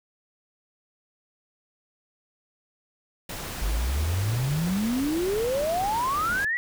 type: noise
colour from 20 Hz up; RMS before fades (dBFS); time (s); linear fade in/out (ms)
pink; -35; 3.29-6.45; 5
type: exponential sweep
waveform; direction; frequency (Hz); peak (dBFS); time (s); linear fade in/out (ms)
sine; up; 46.25 to 1975.5; -23; 3.62-6.57; 0
effects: none